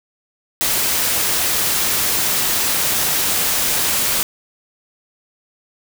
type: noise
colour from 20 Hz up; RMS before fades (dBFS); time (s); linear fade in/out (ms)
white; -18; 0.61-4.23; 0
effects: none